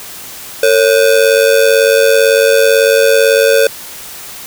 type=ring-modulated tone; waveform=square; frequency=502 Hz; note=B4; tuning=28 cents sharp; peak=-4 dBFS; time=0.63-3.67 s; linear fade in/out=2 ms; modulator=49 Hz; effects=white hiss -29 dBFS RMS until 4.46 s